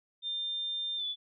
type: tone with pitch glide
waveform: sine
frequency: 3600 to 3463 Hz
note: A7 to A7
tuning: +39 to -28 cents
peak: -32 dBFS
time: 0.22-1.16 s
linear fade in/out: 50 ms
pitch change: -67 cents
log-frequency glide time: 0.97-1.05 s
effects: none